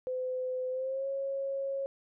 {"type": "tone with pitch glide", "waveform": "sine", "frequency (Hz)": [510, 546.6], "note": ["C5", "C#5"], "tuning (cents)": [-44, -24], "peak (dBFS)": -31, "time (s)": [0.07, 1.86], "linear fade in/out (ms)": 0, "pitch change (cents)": 120, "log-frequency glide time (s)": [0.7, 1.07], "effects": []}